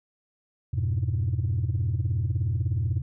sine chord, F diminished, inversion none, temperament equal, 87.31 / 103.83 / 123.47 Hz, F2 / Ab2 / Cb3, 0 / 0 / 0 cents, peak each -26 dBFS, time 0.73-3.02 s, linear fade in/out 10 ms, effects tanh soft clip ceiling -19 dBFS

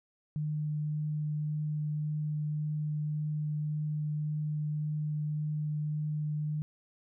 sine tone with vibrato, 151.2 Hz, D#3, 49 cents flat, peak -30 dBFS, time 0.36-6.62 s, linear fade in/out 0 ms, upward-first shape triangle, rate 1.8 Hz, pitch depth 8 cents each way, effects none

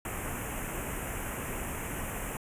pink band-stop noise, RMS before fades -36 dBFS, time 0.05-2.37 s, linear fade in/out 2 ms, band 2800 to 6900 Hz, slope 48 dB/octave, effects resampled to 32000 Hz

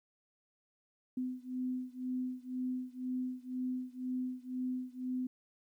sine beating tone pair, 253.1 / 255.1 Hz, B3 / C4, +43 / -44 cents, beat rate 2 Hz, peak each -38 / -39 dBFS, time 1.17-5.27 s, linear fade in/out 5 ms, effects 12-bit

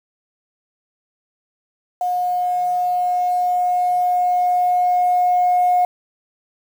sine tone with level ramp, 720 Hz, F#5, 47 cents flat, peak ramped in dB -17 to -11 dBFS, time 2.01-5.85 s, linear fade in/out 2 ms, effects tanh soft clip ceiling -9 dBFS + 7-bit

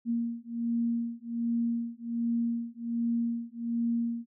sine beating tone pair, 233.1 / 234.4 Hz, A#3 / A#3, 0 / +10 cents, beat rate 1.3 Hz, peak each -31 dBFS, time 0.05-4.26 s, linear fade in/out 50 ms, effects none

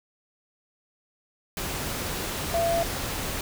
sine tone in noise, 675 Hz, E5, 41 cents sharp, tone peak -22 dBFS, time 2.54-2.83 s, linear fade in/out 2 ms, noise pink, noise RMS -31 dBFS, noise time 1.57-3.41 s, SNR +6 dB, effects none

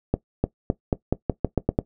accelerating click train, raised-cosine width 2 ms, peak -6 dBFS, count 10, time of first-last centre 0.14-1.789 s, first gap 300 ms, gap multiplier 0.87, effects noise-tail reverb RT60 0.1 s tail -17 dB re dry

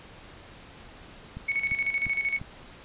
click train, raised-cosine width 5 ms, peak -25 dBFS, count 4, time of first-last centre 1.37-2.415 s, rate 2.87 Hz
sine tone with tremolo, 2217 Hz, C#7, in tune, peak -23 dBFS, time 1.48-2.39 s, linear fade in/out 10 ms, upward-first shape square, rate 13 Hz, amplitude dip 65%
effects pink hiss -48 dBFS RMS until 2.84 s + resampled to 8000 Hz

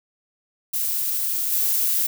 violet noise with level steps, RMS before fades -24 / -21 dBFS, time 0.73-2.07 s, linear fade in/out 10 ms, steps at 1.52 s, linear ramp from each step 2 ms, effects none

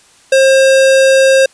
square tone, 534 Hz, C5, 35 cents sharp, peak -6 dBFS, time 0.32-1.46 s, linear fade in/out 5 ms, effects white hiss -46 dBFS RMS until 1.53 s + resampled to 22050 Hz

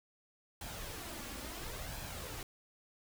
pink noise with flanger, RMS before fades -44 dBFS, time 0.61-2.43 s, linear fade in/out 2 ms, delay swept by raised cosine 1.2 to 3.6 ms, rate 0.72 Hz, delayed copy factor +0.5, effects none

